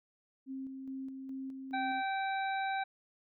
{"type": "tone with tremolo", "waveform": "sine", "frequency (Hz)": 266.2, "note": "C4", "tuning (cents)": 30, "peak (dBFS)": -38, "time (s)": [0.46, 2.03], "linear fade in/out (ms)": 50, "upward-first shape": "square", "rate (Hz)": 2.4, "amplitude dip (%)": 35}
{"type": "harmonic tone", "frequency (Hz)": 776, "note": "G5", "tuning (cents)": -18, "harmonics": [1, 2, 3, 5], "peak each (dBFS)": [-33, -39, -43, -47], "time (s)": [1.73, 2.84], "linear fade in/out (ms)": 10}
{"effects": []}